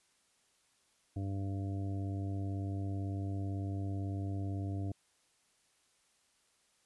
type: harmonic tone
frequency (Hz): 98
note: G2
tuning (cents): 0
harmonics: 1 / 2 / 3 / 4 / 5 / 6 / 7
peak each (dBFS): -35 / -47 / -42 / -53 / -56 / -57 / -51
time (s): 1.16-4.92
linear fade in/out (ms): 5
effects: white hiss -72 dBFS RMS until 6.85 s + resampled to 24000 Hz